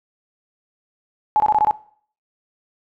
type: tone bursts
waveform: sine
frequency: 850 Hz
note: G#5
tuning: 40 cents sharp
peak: -12 dBFS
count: 6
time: 1.36-1.71 s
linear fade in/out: 0 ms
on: 40 ms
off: 22 ms
effects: noise-tail reverb RT60 0.5 s tail -18 dB re dry